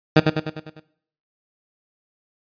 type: tone with echo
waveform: 15% pulse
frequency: 155.56 Hz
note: D#3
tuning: in tune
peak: -3 dBFS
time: 0.16-0.2 s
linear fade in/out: 5 ms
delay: 100 ms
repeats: 6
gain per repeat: -5 dB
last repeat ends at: 0.8 s
effects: noise-tail reverb RT60 0.6 s tail -17 dB re dry + resampled to 11025 Hz